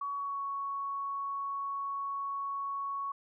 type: tone with pitch glide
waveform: sine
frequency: 1125 to 1111.4 Hz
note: C#6 to C#6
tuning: +25 to +4 cents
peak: -33 dBFS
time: 0.01-3.12 s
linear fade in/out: 5 ms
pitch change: -21 cents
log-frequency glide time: 0.16-0.42 s
effects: none